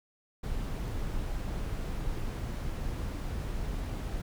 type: noise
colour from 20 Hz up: brown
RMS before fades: -34 dBFS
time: 0.43-4.22 s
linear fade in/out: 10 ms
effects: none